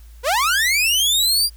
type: linear sweep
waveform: sawtooth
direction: up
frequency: 453.7 to 4865 Hz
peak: -12 dBFS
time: 0.23-1.5 s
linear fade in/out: 50 ms
effects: added 56 Hz sine -39 dBFS peak until 1.56 s + white hiss -55 dBFS RMS until 1.56 s